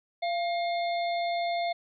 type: harmonic tone with a mistuned harmonic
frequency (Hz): 713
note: F5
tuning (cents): +36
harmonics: 1 / 3 / 5 / 6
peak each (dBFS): -27 / -37 / -41 / -43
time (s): 0.22-1.73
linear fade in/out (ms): 10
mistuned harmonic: 1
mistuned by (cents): -62
effects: none